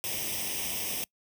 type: noise with comb filter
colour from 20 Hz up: white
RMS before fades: -33 dBFS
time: 0.04-1.04 s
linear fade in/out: 0 ms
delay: 0.35 ms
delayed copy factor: +0.8
effects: noise-tail reverb RT60 0.1 s tail -24 dB re dry + high-pass 60 Hz 12 dB/octave